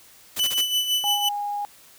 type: noise bursts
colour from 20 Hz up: white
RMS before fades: -30 dBFS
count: 4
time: 0.36-0.615 s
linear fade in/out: 10 ms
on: 45 ms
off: 25 ms
type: tone with tremolo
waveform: 40% pulse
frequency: 2990 Hz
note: F#7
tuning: 17 cents sharp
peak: -18 dBFS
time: 0.39-1.29 s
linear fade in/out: 5 ms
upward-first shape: sine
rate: 5.9 Hz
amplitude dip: 60%
type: tone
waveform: sine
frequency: 820 Hz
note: G#5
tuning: 22 cents flat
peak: -25 dBFS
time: 1.04-1.65 s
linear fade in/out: 0 ms
effects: white hiss -51 dBFS RMS until 1.98 s